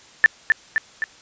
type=tone with echo; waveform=sine; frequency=1769 Hz; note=A6; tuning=9 cents sharp; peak=-7 dBFS; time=0.24-0.26 s; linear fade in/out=0 ms; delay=260 ms; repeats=3; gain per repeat=-4 dB; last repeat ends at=1.04 s; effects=white hiss -48 dBFS RMS until 1.21 s + resampled to 16000 Hz